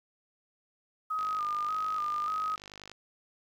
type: tone with vibrato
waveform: sine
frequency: 1235 Hz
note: D#6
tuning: 13 cents flat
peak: -29 dBFS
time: 1.1-2.56 s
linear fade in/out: 10 ms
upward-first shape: square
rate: 1.7 Hz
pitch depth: 40 cents each way
type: click train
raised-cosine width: 0.2 ms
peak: -28 dBFS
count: 88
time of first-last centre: 1.19-2.916 s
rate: 50.4 Hz
effects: 10-bit